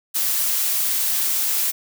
blue noise, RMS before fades -21 dBFS, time 0.14-1.72 s, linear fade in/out 20 ms, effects none

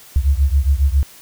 sine beating tone pair, 66.6 / 73.9 Hz, C2 / D2, +31 / +11 cents, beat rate 7.3 Hz, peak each -14 / -16 dBFS, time 0.16-1.03 s, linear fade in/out 0 ms, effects white hiss -43 dBFS RMS until 1.21 s

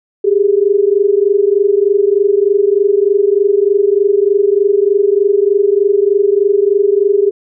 sine tone pair together, 392 / 415.3 Hz, G4 / G#4, 0 / 0 cents, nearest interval minor second, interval 100 cents, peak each -11 dBFS, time 0.24-7.31 s, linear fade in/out 10 ms, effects none

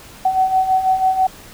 sine beating tone pair, 750 / 756.1 Hz, F#5 / F#5, +23 / +37 cents, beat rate 6.1 Hz, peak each -20 / -14 dBFS, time 0.25-1.27 s, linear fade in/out 5 ms, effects pink hiss -40 dBFS RMS until 1.53 s

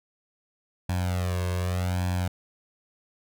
sawtooth tone with flanger, 90 Hz, F#2, 47 cents flat, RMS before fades -27 dBFS, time 0.89-2.28 s, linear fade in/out 5 ms, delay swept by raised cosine 1.2 to 1.88 ms, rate 0.84 Hz, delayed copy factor +0.9, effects none

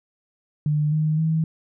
sine tone with pitch steps, 150 / 154.84 / 159.84 Hz, D3 / D#3 / D#3, +37 / -8 / +47 cents, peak -18 dBFS, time 0.66-1.44 s, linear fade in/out 2 ms, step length 260 ms, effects none

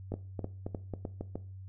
two click trains, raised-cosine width 2 ms, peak -23 / -22 dBFS, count 5 / 5, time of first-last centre 0.12-1.21 / 0.14-1.356 s, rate 3.67 / 3.29 Hz, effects noise-tail reverb RT60 0.4 s tail -17 dB re dry + added 95 Hz sine -43 dBFS peak until 1.68 s

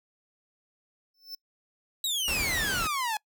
square tone with exponential growth, 5300 Hz, E8, 9 cents sharp, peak -34 dBFS, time 1.14-1.35 s, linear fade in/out 5 ms, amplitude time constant 44 ms
sawtooth exponential sweep, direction down, 3937 to 830.6 Hz, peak -24 dBFS, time 2.04-3.17 s, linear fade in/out 2 ms
pink noise, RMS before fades -34 dBFS, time 2.28-2.87 s, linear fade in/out 0 ms
effects noise-tail reverb RT60 0.1 s tail -25 dB re dry

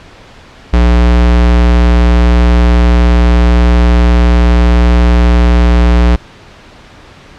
square tone, 59.6 Hz, A#1, 39 cents sharp, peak -5 dBFS, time 0.73-6.16 s, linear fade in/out 5 ms, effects pink hiss -36 dBFS RMS until 7.38 s + low-pass 4000 Hz 12 dB/octave

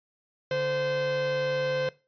45% pulse tone pair together, 145.17 / 517 Hz, D3 / C5, -20 / -21 cents, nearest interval octave + minor seventh, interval 2199 cents, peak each -35 / -26 dBFS, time 0.51-1.89 s, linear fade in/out 2 ms, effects noise-tail reverb RT60 0.3 s tail -20 dB re dry + resampled to 11025 Hz

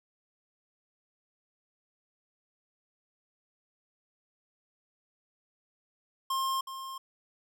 square tone with echo, 1064 Hz, C6, 29 cents sharp, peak -29 dBFS, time 6.3-6.61 s, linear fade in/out 5 ms, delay 370 ms, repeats 1, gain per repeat -10 dB, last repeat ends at 6.98 s, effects none

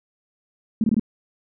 sine tone bursts, 220 Hz, A3, in tune, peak -15 dBFS, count 4, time 0.81-0.996 s, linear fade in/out 2 ms, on 30 ms, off 22 ms, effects none

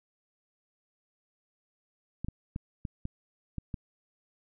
clicks, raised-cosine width 5 ms, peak -22 dBFS, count 7, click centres 2.246 / 2.285 / 2.561 / 2.852 / 3.054 / 3.583 / 3.742 s, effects none

